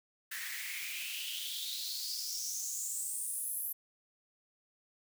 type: noise with high-pass filter sweep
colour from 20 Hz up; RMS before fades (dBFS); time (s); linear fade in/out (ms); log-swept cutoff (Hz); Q
white; -39; 0.31-3.73; 10; 1700 to 12000; 6
effects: none